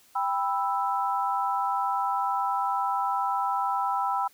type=chord; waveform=sine; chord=E minor; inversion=first; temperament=just; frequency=791.1 / 988.9 / 1318.5 Hz; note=G5 / B5 / E6; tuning=+16 / +2 / 0 cents; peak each=-28 / -28 / -30 dBFS; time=0.15-4.28 s; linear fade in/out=10 ms; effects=white hiss -59 dBFS RMS until 4.33 s